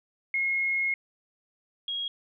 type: tone pair in turn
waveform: sine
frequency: 2159 / 3286 Hz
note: C#7 / G#7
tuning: -46 / -19 cents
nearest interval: perfect fifth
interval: 727 cents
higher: second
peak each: -24 / -29 dBFS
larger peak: first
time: 0.34-0.94 / 1.88-2.08 s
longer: first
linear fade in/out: 2 ms
effects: none